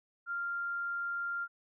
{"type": "tone", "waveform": "sine", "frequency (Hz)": 1393, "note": "F6", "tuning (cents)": -5, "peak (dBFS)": -33, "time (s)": [0.26, 1.48], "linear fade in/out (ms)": 50, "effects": []}